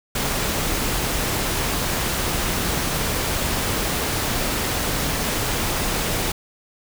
pink noise, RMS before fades -23 dBFS, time 0.15-6.32 s, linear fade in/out 5 ms, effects none

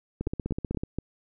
two click trains, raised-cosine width 3 ms, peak -16 / -17 dBFS, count 4 / 11, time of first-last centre 0.27-0.986 / 0.21-0.835 s, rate 4.19 / 16 Hz, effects none

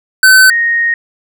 square / sine tone pair in turn, 1524 / 1863.9 Hz, G6 / A#6, -49 / -1 cents, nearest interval minor third, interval 348 cents, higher second, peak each -3 / -9 dBFS, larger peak first, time 0.23-0.5 / 0.5-0.94 s, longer second, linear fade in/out 2 ms, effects none

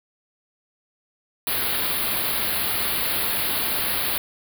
white band-stop noise, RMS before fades -24 dBFS, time 1.47-4.18 s, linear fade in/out 2 ms, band 4700 to 10000 Hz, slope 96 dB/octave, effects none

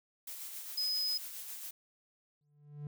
blue noise with tremolo, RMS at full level -43 dBFS, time 0.27-1.71 s, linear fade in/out 5 ms, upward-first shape sine, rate 7.4 Hz, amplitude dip 35%
sine tone, 5040 Hz, D#8, 21 cents sharp, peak -31 dBFS, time 0.77-1.18 s, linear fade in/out 10 ms
triangle tone with exponential growth, 146.83 Hz, D3, in tune, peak -35 dBFS, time 2.41-2.87 s, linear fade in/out 2 ms, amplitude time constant 100 ms
effects none

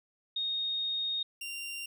sine / sawtooth tone pair in turn, 3715 / 2775 Hz, A#7 / F7, -7 / -12 cents, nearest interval perfect fourth, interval 505 cents, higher first, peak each -30 / -34 dBFS, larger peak first, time 0.36-1.23 / 1.41-1.86 s, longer first, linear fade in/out 5 ms, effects none

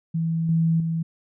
sine tone with level steps, 163.9 Hz, E3, 10 cents flat, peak -21 / -17 / -22 dBFS, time 0.14-1.03 s, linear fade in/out 10 ms, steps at 0.49 / 0.8 s, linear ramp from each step 2 ms, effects none

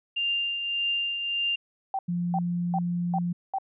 sine tone with tremolo, 2794 Hz, F7, in tune, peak -23 dBFS, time 0.16-1.56 s, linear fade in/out 10 ms, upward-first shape triangle, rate 1.7 Hz, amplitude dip 50%
sine tone bursts, 775 Hz, G5, 20 cents flat, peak -25 dBFS, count 5, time 1.94-3.585 s, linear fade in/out 2 ms, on 49 ms, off 350 ms
sine tone, 174.61 Hz, F3, in tune, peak -25 dBFS, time 2.08-3.33 s, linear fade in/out 10 ms
effects none

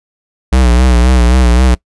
square tone with vibrato, 61.74 Hz, B1, in tune, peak -6 dBFS, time 0.52-1.75 s, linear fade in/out 10 ms, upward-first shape sine, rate 3.8 Hz, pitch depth 77 cents each way, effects noise-tail reverb RT60 0.1 s tail -23 dB re dry + resampled to 24000 Hz

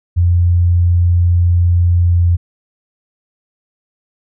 sine tone with pitch glide, 87.31 to 86.71 Hz, F2 to F2, 0 to -12 cents, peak -8 dBFS, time 0.16-2.37 s, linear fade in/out 20 ms, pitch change -12 cents, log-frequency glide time 2.01-2.25 s, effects none

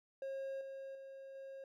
triangle tone with level steps, 540 Hz, C#5, 45 cents flat, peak -38 / -43 / -47 / -45 dBFS, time 0.22-1.64 s, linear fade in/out 2 ms, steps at 0.61 / 0.95 / 1.35 s, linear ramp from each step 2 ms, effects none

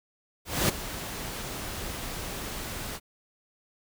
pink noise with ADSR envelope, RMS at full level -23 dBFS, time 0.45-3 s, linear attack 240 ms, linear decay 11 ms, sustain -13 dB, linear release 47 ms, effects none

